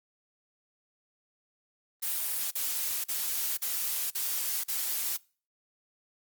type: noise bursts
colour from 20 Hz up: blue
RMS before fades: -31 dBFS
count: 6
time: 2.02-5.17 s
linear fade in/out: 10 ms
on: 490 ms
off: 42 ms
effects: noise-tail reverb RT60 0.4 s tail -24 dB re dry + Opus 32 kbps